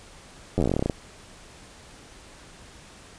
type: slowing click train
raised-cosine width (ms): 2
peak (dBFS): -10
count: 16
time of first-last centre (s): 0.58-0.898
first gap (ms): 10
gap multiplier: 1.1
effects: pink hiss -48 dBFS RMS until 3.18 s + resampled to 22050 Hz